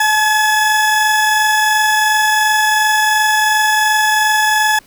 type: tone pair together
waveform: 40% pulse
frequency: 861.4 / 1700 Hz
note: A5 / G#6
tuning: -37 / +40 cents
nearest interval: octave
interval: 1177 cents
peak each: -13 dBFS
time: 0-4.79 s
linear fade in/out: 5 ms
effects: pink hiss -47 dBFS RMS until 4.86 s